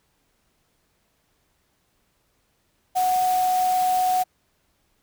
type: tone in noise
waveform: sine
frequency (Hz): 737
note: F#5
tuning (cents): -7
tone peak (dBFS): -18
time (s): 2.95-4.24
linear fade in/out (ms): 20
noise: white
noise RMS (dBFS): -34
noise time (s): 2.95-4.24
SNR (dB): +13
effects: pink hiss -68 dBFS RMS until 5.02 s